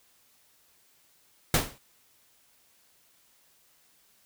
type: noise with exponential decay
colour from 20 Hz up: pink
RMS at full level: -19 dBFS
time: 1.54-1.78 s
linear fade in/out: 2 ms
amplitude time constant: 51 ms
effects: white hiss -64 dBFS RMS until 4.25 s